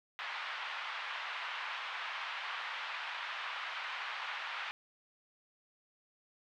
pink band-pass noise, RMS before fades -41 dBFS, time 0.19-4.71 s, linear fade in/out 0 ms, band 940 to 3300 Hz, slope 24 dB/octave, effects none

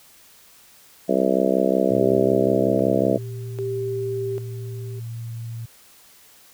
harmonic tone, 65.41 Hz, C2, in tune, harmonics 3 / 4 / 5 / 6 / 7 / 8 / 9 / 10, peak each -25 / -25 / -25 / -25 / -25 / -25 / -25 / -25 dBFS, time 1.08-3.18 s, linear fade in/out 20 ms
sine tone with pitch glide, 116.54 to 115.07 Hz, A#2 to A#2, 0 to -22 cents, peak -29 dBFS, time 1.9-5.66 s, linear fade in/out 10 ms, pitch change -22 cents, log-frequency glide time 3.8-4.38 s
sine tone with tremolo, 392 Hz, G4, in tune, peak -24 dBFS, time 2-5 s, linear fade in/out 10 ms, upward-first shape square, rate 0.63 Hz, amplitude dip 80%
effects white hiss -51 dBFS RMS until 6.53 s

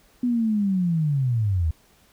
sine linear sweep, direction down, 249.3 to 75.1 Hz, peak -19 dBFS, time 0.23-1.71 s, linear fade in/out 5 ms, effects pink hiss -58 dBFS RMS until 2.12 s

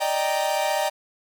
45% pulse chord, Eb major seventh, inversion third, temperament equal, 587.3 / 622.3 / 784 / 932.3 Hz, D5 / Eb5 / G5 / Bb5, 0 / 0 / 0 / 0 cents, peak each -28 / -27 / -26 / -29 dBFS, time 0-0.9 s, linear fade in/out 20 ms, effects none

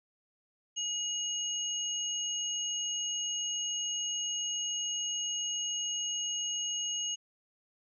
sine tone pair together, 2893 / 6540 Hz, F#7 / G#8, -40 / -28 cents, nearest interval octave + major second, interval 1412 cents, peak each -34 / -35 dBFS, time 0.76-7.16 s, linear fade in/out 20 ms, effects none

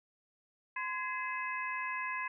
harmonic tone with a mistuned harmonic, 514 Hz, C5, 31 cents flat, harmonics 2 / 3 / 4 / 5, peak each -38 / -40 / -41 / -42 dBFS, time 0.76-2.28 s, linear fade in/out 5 ms, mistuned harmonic 3, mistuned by +140 cents, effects none

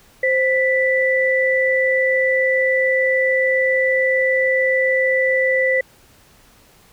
sine tone pair together, 522.1 / 1975.5 Hz, C5 / B6, -4 / 0 cents, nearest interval octave + major seventh, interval 2304 cents, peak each -17 dBFS, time 0.23-5.81 s, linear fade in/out 5 ms, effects pink hiss -51 dBFS RMS until 6.92 s

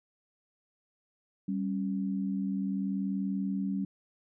sine tone pair together, 194.6 / 275.2 Hz, G3 / C#4, -12 / -12 cents, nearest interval tritone, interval 600 cents, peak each -30 / -35 dBFS, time 1.48-3.85 s, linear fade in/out 5 ms, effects none

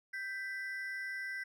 triangle ring-modulated tone, 1777 Hz, A6, 17 cents sharp, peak -33 dBFS, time 0.13-1.44 s, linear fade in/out 10 ms, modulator 210 Hz, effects none

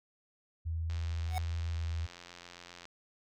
sine tone with vibrato, 81.1 Hz, E2, 28 cents flat, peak -32 dBFS, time 0.65-2.07 s, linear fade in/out 20 ms, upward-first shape square, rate 1.4 Hz, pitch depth 10 cents each way
click train, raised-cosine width 0.2 ms, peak -31 dBFS, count 172, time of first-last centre 0.9-2.854 s, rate 87.5 Hz
square tone with exponential growth, 740 Hz, F#5, in tune, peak -31 dBFS, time 1.26-1.38 s, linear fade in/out 0 ms, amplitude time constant 26 ms
effects none

